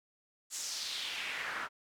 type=noise with band-pass filter sweep; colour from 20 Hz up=pink; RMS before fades=-39 dBFS; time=0.5-1.69 s; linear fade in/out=50 ms; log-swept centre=7500 to 1300 Hz; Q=2.4; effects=none